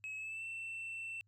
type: tone with pitch glide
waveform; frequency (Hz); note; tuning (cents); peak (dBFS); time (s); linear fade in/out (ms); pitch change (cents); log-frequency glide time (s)
sine; 2569 to 2683; E7 to E7; -45 to +30; -38; 0.04-1.21; 0; +75; 0.16-0.44
effects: tanh soft clip ceiling -40 dBFS + added 103 Hz sine -69 dBFS peak until 1.27 s